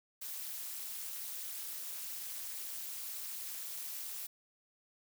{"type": "noise with amplitude modulation", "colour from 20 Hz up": "blue", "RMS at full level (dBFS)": -39, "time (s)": [0.21, 4.27], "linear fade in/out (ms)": 10, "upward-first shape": "sine", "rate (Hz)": 261, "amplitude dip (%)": 85, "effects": []}